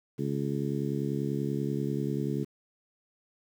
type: harmonic tone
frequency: 70.3 Hz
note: C#2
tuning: 25 cents sharp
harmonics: 2 / 3 / 4 / 5 / 6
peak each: -32 / -34 / -35 / -36 / -37 dBFS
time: 0.18-2.45 s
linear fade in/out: 20 ms
effects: 9-bit